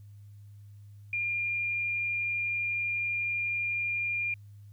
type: tone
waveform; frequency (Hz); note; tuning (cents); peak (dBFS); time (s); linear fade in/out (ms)
sine; 2404; D7; +40; -28; 1.13-4.34; 2
effects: added 102 Hz sine -47 dBFS peak until 4.72 s + white hiss -73 dBFS RMS until 4.72 s